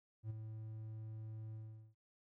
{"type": "tone with ADSR envelope", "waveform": "triangle", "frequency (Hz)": 109.7, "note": "A2", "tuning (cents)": -5, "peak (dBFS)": -36, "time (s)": [0.23, 1.95], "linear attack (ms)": 71, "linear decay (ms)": 15, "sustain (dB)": -7, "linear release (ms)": 410, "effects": []}